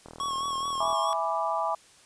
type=click train; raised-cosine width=1 ms; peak=-29 dBFS; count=36; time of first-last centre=0.06-0.928 s; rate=40.3 Hz
type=tone with vibrato; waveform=square; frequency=1100 Hz; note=C#6; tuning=14 cents flat; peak=-29 dBFS; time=0.2-1.13 s; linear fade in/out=0 ms; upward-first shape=sine; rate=4.7 Hz; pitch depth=42 cents each way
type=chord; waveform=sine; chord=E dominant seventh; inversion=none; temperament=equal; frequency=659.3 / 830.6 / 987.8 / 1174.7 Hz; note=E5 / G#5 / B5 / D6; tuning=0 / 0 / 0 / 0 cents; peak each=-31 dBFS; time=0.8-1.75 s; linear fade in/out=5 ms
effects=white hiss -56 dBFS RMS until 2.05 s + resampled to 22050 Hz